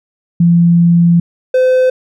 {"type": "tone pair in turn", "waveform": ["sine", "triangle"], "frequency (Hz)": [171, 512.4], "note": ["F3", "C5"], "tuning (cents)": [-36, -36], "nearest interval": "octave + perfect fifth", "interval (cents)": 1900, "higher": "second", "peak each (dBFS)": -5, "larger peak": "neither", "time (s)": [[0.4, 1.2], [1.54, 1.9]], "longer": "first", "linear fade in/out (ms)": 5, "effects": []}